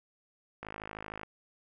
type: click train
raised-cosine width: 0.5 ms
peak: -25 dBFS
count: 33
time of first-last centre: 0.63-1.233 s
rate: 53.1 Hz
effects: none